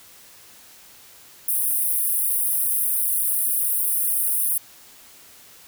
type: high-pass noise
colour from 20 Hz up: pink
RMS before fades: -22 dBFS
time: 1.48-4.58 s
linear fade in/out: 5 ms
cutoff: 9200 Hz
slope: 96 dB/octave
effects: white hiss -48 dBFS RMS until 5.67 s